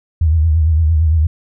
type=tone with vibrato; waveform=sine; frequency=79.5 Hz; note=D#2; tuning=38 cents sharp; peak=-9 dBFS; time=0.21-1.27 s; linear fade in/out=5 ms; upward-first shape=triangle; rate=8.8 Hz; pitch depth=110 cents each way; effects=none